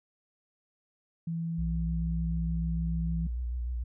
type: tone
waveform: sine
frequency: 165.9 Hz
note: E3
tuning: 11 cents sharp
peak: -30 dBFS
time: 1.27-3.27 s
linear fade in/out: 5 ms
type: tone with vibrato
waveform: sine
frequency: 60.6 Hz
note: B1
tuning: 32 cents flat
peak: -30 dBFS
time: 1.58-3.84 s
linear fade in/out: 10 ms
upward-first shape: triangle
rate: 6.7 Hz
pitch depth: 65 cents each way
effects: none